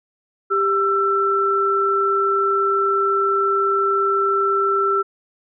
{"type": "tone pair together", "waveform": "sine", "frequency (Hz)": [395, 1337.1], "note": ["G4", "E6"], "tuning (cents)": [13, 24], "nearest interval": "octave + major sixth", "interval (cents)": 2111, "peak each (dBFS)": [-20, -17], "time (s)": [0.5, 5.03], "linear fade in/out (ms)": 20, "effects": []}